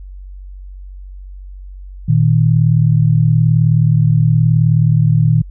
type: tone pair together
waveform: sine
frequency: 116.54 / 155.56 Hz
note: A#2 / D#3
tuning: 0 / 0 cents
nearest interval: perfect fourth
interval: 500 cents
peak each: -11 dBFS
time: 2.08-5.42 s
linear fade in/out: 10 ms
effects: added 47 Hz sine -29 dBFS peak until 5.5 s